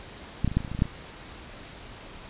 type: clicks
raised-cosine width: 5 ms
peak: -11 / -13 / -21 / -9 / -24 / -23 / -29 / -21 / -20 / -18 / -8 / -25 dBFS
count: 12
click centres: 0.446 / 0.477 / 0.516 / 0.57 / 0.605 / 0.648 / 0.678 / 0.716 / 0.749 / 0.791 / 0.821 / 0.855 s
effects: pink hiss -44 dBFS RMS until 2.29 s + resampled to 8000 Hz